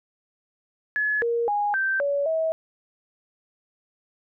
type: tone with pitch steps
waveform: sine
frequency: 1704 / 468.8 / 824 / 1560 / 567 / 644 Hz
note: G#6 / A#4 / G#5 / G6 / C#5 / E5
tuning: +44 / +10 / -14 / -9 / +39 / -41 cents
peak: -21 dBFS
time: 0.96-2.52 s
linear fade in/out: 0 ms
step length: 260 ms
effects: none